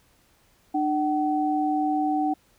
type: tone pair together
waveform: sine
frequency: 300 / 757 Hz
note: D4 / F#5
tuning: +37 / +39 cents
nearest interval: octave + major third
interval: 1602 cents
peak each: -24 dBFS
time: 0.74-2.34 s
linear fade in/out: 10 ms
effects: pink hiss -62 dBFS RMS until 2.58 s